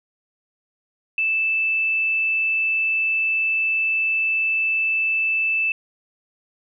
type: tone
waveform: sine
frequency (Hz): 2637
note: E7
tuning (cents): 0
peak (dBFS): -18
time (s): 1.18-5.72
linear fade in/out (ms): 2
effects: none